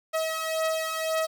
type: beating tone pair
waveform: sawtooth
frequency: 639 / 640.9 Hz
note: D#5 / E5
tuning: +46 / -49 cents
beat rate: 1.9 Hz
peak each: -27 / -24 dBFS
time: 0.13-1.27 s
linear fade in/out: 20 ms
effects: none